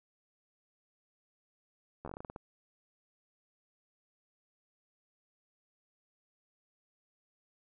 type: slowing click train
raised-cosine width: 1 ms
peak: -29 dBFS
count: 11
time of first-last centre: 2.05-2.362 s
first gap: 12 ms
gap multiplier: 1.2
effects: none